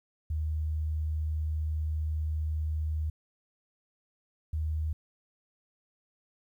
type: tone pair in turn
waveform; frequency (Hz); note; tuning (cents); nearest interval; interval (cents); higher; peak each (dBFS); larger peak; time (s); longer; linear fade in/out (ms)
sine; 77.5 / 77.95; D#2 / D#2; -6 / +4; unison; 10; second; -28; neither; 0.3-3.1 / 4.53-4.93; first; 5
effects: 11-bit